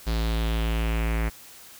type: tone with low-pass filter sweep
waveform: square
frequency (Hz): 55.8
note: A1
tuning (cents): +25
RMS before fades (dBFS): -25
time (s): 0.06-1.3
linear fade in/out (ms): 20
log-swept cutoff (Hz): 4500 to 2100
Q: 3
effects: white hiss -47 dBFS RMS until 1.79 s